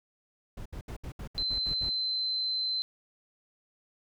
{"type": "noise bursts", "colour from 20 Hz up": "brown", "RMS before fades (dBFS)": -39, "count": 9, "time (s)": [0.57, 1.896], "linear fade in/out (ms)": 5, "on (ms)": 86, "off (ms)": 69}
{"type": "tone", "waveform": "sine", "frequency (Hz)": 4076, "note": "C8", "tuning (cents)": -46, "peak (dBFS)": -28, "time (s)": [1.38, 2.82], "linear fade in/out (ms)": 0}
{"effects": []}